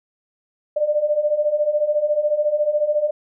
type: beating tone pair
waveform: sine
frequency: 587.3 / 601.3 Hz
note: D5 / D5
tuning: 0 / +41 cents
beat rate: 14 Hz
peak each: -22 / -18 dBFS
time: 0.76-3.11 s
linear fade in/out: 10 ms
effects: none